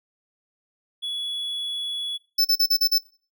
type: tone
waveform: triangle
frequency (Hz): 3388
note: G#7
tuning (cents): +34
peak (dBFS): -25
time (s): 1.02-2.18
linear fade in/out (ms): 20
type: tone bursts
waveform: square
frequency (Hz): 5274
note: E8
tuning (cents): 0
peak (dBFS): -17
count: 6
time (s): 2.38-2.984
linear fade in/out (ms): 10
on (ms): 69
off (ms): 38
effects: noise-tail reverb RT60 0.4 s tail -20 dB re dry